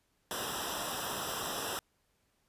pink noise with comb filter, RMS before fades -37 dBFS, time 0.31-1.79 s, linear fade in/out 0 ms, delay 0.45 ms, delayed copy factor -0.95, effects pink hiss -75 dBFS RMS until 2.48 s + resampled to 32000 Hz

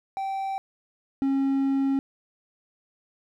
triangle tone pair in turn, 777 / 272.1 Hz, G5 / C#4, -16 / -32 cents, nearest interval octave + tritone, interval 1816 cents, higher first, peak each -25 / -19 dBFS, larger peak second, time 0.17-0.58 / 1.22-1.99 s, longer second, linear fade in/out 0 ms, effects none

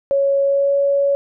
sine tone with pitch glide, 554.4 to 560.5 Hz, C#5 to C#5, 0 to +19 cents, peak -13 dBFS, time 0.11-1.15 s, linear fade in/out 0 ms, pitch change +19 cents, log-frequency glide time 0.42-0.74 s, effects none

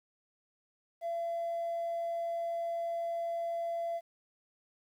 triangle tone, 677 Hz, E5, 46 cents sharp, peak -29 dBFS, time 1.01-4.01 s, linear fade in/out 50 ms, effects tanh soft clip ceiling -29 dBFS + 11-bit

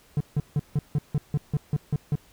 triangle tone bursts, 146.83 Hz, D3, in tune, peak -18 dBFS, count 11, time 0.17-2.155 s, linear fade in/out 2 ms, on 35 ms, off 160 ms, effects pink hiss -57 dBFS RMS until 2.32 s

